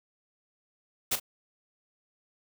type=noise with echo; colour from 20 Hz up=white; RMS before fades=-27 dBFS; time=1.11-1.16 s; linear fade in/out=10 ms; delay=39 ms; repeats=1; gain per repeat=-12 dB; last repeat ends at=1.199 s; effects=none